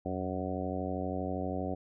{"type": "harmonic tone with a mistuned harmonic", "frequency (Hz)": 92.5, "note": "F#2", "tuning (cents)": 0, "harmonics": [1, 2, 3, 4, 5, 6, 7, 8], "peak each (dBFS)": [-39, -39, -38, -42, -42, -41, -42, -41], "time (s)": [0.05, 1.75], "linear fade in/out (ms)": 10, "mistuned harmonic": 1, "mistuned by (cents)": -140, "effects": []}